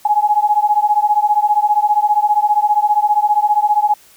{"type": "beating tone pair", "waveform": "sine", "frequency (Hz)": [830.6, 845.6], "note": ["G#5", "G#5"], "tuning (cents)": [0, 31], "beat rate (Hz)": 15, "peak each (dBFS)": -14, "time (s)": [0.05, 3.94], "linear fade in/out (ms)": 5, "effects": ["white hiss -47 dBFS RMS until 4.16 s"]}